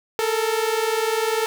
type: tone pair together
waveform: sawtooth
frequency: 435.3 / 455.4 Hz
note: A4 / A#4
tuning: -19 / -40 cents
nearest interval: minor second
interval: 79 cents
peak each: -19 / -19 dBFS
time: 0.19-1.46 s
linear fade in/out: 0 ms
effects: 9-bit